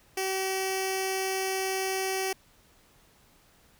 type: tone with notch filter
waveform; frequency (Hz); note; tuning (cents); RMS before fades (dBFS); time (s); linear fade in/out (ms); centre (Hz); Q
10% pulse; 381.5; G4; -47; -30; 0.17-2.33; 5; 1300; 0.87
effects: pink hiss -61 dBFS RMS until 3.79 s